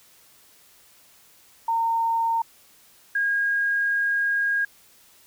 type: tone pair in turn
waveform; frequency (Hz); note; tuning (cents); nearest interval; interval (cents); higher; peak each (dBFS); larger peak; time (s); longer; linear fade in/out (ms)
sine; 915 / 1630.3; A#5 / G#6; -32 / -33; minor seventh; 999; second; -20; neither; 1.68-2.42 / 3.15-4.65; second; 5
effects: white hiss -55 dBFS RMS until 5.26 s